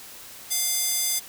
square tone with high-pass filter, 698.5 Hz, F5, in tune, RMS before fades -25 dBFS, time 0.5-1.2 s, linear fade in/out 20 ms, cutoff 6500 Hz, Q 0.91, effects white hiss -43 dBFS RMS until 1.28 s

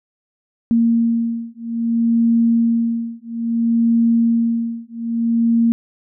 sine beating tone pair, 231 / 231.6 Hz, A#3 / A#3, -16 / -11 cents, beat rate 0.6 Hz, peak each -17 dBFS, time 0.71-5.72 s, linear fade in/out 0 ms, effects none

